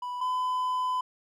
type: tone pair in turn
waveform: triangle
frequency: 987.8 / 1009.1 Hz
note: B5 / B5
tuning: 0 / +37 cents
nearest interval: unison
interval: 37 cents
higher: second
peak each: -30 / -24 dBFS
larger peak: second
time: 0.02-0.21 / 0.21-1.01 s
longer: second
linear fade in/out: 5 ms
effects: none